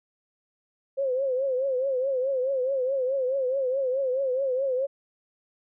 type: tone with vibrato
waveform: sine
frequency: 526 Hz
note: C5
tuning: 9 cents sharp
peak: -23 dBFS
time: 0.97-4.87 s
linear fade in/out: 20 ms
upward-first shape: triangle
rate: 4.7 Hz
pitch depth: 110 cents each way
effects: none